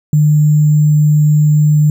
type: tone with sample-and-hold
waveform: sine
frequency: 150.6 Hz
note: D3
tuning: 44 cents sharp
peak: -6 dBFS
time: 0.13-1.9 s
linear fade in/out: 2 ms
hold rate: 7350 Hz
effects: none